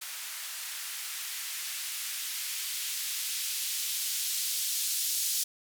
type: noise with band-pass filter sweep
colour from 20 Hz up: violet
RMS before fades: -34 dBFS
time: 0.01-5.44 s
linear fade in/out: 10 ms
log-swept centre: 1300 to 4500 Hz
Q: 0.88
effects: none